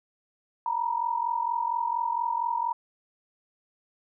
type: tone pair together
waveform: sine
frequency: 923.7 / 968 Hz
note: A#5 / B5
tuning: -16 / -35 cents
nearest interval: minor second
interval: 81 cents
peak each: -28 dBFS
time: 0.66-2.73 s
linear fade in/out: 2 ms
effects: none